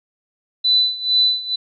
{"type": "tone with tremolo", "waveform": "sine", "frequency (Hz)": 3994, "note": "B7", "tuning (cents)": 19, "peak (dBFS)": -11, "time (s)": [0.64, 1.56], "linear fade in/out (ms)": 10, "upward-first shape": "sine", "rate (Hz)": 2.2, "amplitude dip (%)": 85, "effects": []}